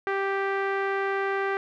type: tone with low-pass filter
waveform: sawtooth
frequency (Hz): 392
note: G4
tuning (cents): 0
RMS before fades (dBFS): -27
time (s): 0.07-1.57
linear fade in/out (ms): 0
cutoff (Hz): 1800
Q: 2.4
effects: none